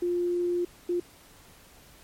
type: tone bursts at uneven times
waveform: sine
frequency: 351.3 Hz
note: F4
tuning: 10 cents sharp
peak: -24 dBFS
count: 2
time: 0.02-0.65 / 0.89-1 s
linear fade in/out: 5 ms
effects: pink hiss -54 dBFS RMS until 2.03 s + MP3 64 kbps